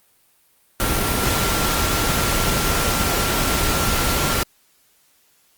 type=tone in noise; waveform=sine; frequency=1370 Hz; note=F6; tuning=34 cents flat; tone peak=-28 dBFS; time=0.8-4.43 s; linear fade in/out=0 ms; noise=pink; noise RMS=-20 dBFS; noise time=0.8-4.43 s; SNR=-11 dB; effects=white hiss -59 dBFS RMS until 5.57 s + Opus 32 kbps